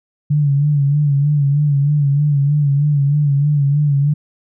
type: tone with vibrato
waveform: sine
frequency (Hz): 144.1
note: D3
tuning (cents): -33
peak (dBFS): -11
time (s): 0.3-4.14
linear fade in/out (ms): 10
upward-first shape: sine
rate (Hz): 3.2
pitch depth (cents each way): 61
effects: none